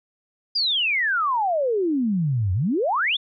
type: exponential two-way sweep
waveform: sine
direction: down then up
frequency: 4978 to 87.7 to 3662 Hz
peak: -19 dBFS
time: 0.55-3.17 s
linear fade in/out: 10 ms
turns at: 2.53 s
effects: none